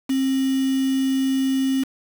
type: tone with quantisation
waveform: sine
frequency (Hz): 266.5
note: C4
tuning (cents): +32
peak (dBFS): -18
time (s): 0.09-1.84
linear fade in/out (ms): 10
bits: 5
effects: none